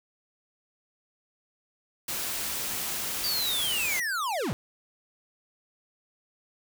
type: noise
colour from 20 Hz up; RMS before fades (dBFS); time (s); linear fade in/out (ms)
white; -32; 2.08-4; 5
type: linear sweep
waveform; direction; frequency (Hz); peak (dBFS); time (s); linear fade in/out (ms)
square; down; 4699 to 84; -28; 3.24-4.53; 0
effects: none